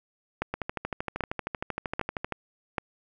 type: two click trains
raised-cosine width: 0.5 ms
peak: -15 / -12 dBFS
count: 24 / 4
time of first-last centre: 0.54-2.323 / 0.42-2.782 s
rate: 12.9 / 1.27 Hz
effects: none